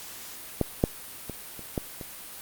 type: clicks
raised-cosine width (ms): 2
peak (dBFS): -9 / -6 / -21 / -27 / -13 / -24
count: 6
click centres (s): 0.613 / 0.839 / 1.297 / 1.593 / 1.778 / 2.012
effects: white hiss -42 dBFS RMS until 2.41 s + Opus 48 kbps